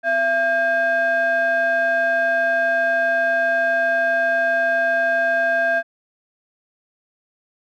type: ring-modulated tone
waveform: triangle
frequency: 466.2 Hz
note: A#4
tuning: in tune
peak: -11 dBFS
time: 0.03-5.83 s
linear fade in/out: 50 ms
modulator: 1140 Hz
effects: none